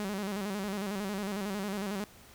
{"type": "tone with vibrato", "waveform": "sawtooth", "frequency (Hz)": 200.1, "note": "G3", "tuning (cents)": 36, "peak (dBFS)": -29, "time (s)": [0, 2.04], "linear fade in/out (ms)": 0, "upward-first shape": "square", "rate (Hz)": 11, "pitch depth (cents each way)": 76, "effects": ["pink hiss -55 dBFS RMS until 2.34 s"]}